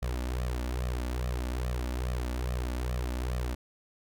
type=tone with flanger; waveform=sawtooth; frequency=61.74 Hz; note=B1; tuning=in tune; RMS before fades=-32 dBFS; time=0.02-3.55 s; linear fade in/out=10 ms; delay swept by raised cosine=1.6 to 3.5 ms; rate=2.4 Hz; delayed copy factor=+0.9; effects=none